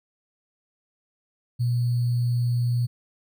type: tone with sample-and-hold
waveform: sine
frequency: 121 Hz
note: B2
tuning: 35 cents flat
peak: -20 dBFS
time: 1.59-2.87 s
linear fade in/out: 20 ms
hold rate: 4410 Hz
effects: none